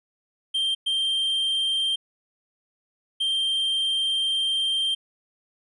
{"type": "tone bursts at uneven times", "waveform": "triangle", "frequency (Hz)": 3162, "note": "G7", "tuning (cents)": 14, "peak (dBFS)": -20, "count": 3, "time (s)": [[0.54, 0.75], [0.86, 1.96], [3.2, 4.95]], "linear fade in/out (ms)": 10, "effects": ["resampled to 24000 Hz"]}